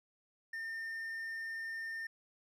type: tone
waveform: triangle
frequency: 1811 Hz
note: A6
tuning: 49 cents sharp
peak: -37 dBFS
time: 0.53-2.07 s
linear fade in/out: 5 ms
effects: none